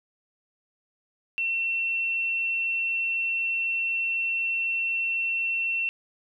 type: tone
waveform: sine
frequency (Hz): 2706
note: E7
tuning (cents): +45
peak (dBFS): -24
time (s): 1.38-5.89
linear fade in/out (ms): 0
effects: 11-bit